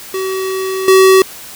square tone with level steps, 379.9 Hz, F#4, 46 cents sharp, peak -17 / -5 dBFS, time 0.14-1.22 s, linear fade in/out 2 ms, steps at 0.88 s, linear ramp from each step 2 ms, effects white hiss -32 dBFS RMS until 1.55 s

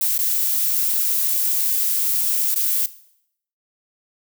violet noise with dropouts, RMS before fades -20 dBFS, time 0.01-2.86 s, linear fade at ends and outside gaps 2 ms, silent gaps 0.179-0.189 / 2.544-2.559 s, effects noise-tail reverb RT60 0.7 s tail -17 dB re dry

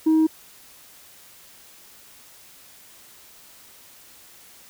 sine tone with tanh clipping, 316.7 Hz, D#4, 31 cents sharp, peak -15 dBFS, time 0.06-0.27 s, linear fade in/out 10 ms, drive 1 dB, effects white hiss -49 dBFS RMS until 4.69 s

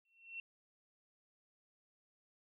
sine tone with exponential growth, 2712 Hz, E7, 49 cents sharp, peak -40 dBFS, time 0.05-0.4 s, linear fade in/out 2 ms, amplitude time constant 76 ms, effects none

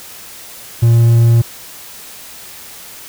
triangle tone, 116.54 Hz, A#2, in tune, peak -4 dBFS, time 0.82-1.42 s, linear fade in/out 10 ms, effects white hiss -34 dBFS RMS until 3.08 s

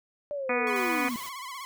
sine linear sweep, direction down, 592 to 227.1 Hz, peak -30 dBFS, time 0.31-1.16 s, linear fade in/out 0 ms
harmonic tone, 246 Hz, B3, 7 cents flat, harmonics 1 / 2 / 3 / 4 / 5 / 6 / 7 / 8 / 9 / 10, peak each -34 / -36 / -35 / -36 / -34 / -38 / -38 / -36 / -35 / -33 dBFS, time 0.49-1.09 s, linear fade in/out 5 ms
sawtooth tone with vibrato, 1057 Hz, C6, 17 cents sharp, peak -33 dBFS, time 0.67-1.65 s, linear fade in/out 0 ms, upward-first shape sine, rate 16 Hz, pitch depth 110 cents each way
white noise, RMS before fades -43 dBFS, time 0.76-1.29 s, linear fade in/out 0 ms
effects none

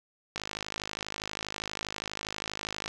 click train, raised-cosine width 0.2 ms, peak -16 dBFS, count 133, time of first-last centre 0.36-2.879 s, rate 52.4 Hz, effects none

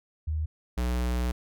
sine / square tone pair in turn, 77.78 / 61.04 Hz, D#2 / B1, 0 / -20 cents, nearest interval major third, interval 420 cents, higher first, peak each -26 dBFS, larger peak neither, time 0.27-0.46 / 0.77-1.32 s, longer second, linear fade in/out 10 ms, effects none

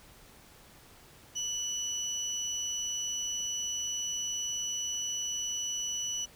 sine tone pair together, 2960 / 5920 Hz, F#7 / F#8, 0 / 0 cents, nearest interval octave, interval 1200 cents, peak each -35 / -32 dBFS, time 1.35-6.26 s, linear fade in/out 20 ms, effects tanh soft clip ceiling -27 dBFS + pink hiss -56 dBFS RMS until 6.35 s

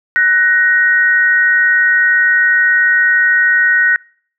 sine tone pair together, 1491 / 1878.5 Hz, F#6 / A#6, +13 / +13 cents, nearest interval major third, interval 400 cents, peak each -11 dBFS, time 0.16-3.96 s, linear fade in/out 0 ms, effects noise-tail reverb RT60 0.5 s tail -26 dB re dry

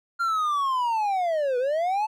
triangle linear two-way sweep, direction down then up, 1396.9 to 482.2 to 884 Hz, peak -20 dBFS, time 0.19-2.07 s, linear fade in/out 20 ms, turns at 1.58 s, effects none

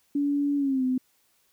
sine tone with pitch glide, 285.8 to 256.1 Hz, D4 to C4, -47 to -37 cents, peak -22 dBFS, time 0.15-0.98 s, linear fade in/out 5 ms, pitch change -190 cents, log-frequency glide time 0.57-0.84 s, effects white hiss -67 dBFS RMS until 1.52 s

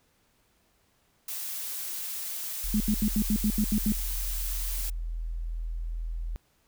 blue noise, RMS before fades -35 dBFS, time 1.28-4.9 s, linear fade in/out 5 ms
sine tone, 41.2 Hz, E1, in tune, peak -30 dBFS, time 2.64-6.36 s, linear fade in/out 0 ms
sine tone bursts, 211.1 Hz, G#3, 29 cents sharp, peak -22 dBFS, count 9, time 2.74-3.922 s, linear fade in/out 2 ms, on 62 ms, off 78 ms
effects pink hiss -68 dBFS RMS until 6.67 s

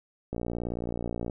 click train, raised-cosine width 2 ms, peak -19 dBFS, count 58, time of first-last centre 0.33-1.298 s, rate 58.9 Hz, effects none

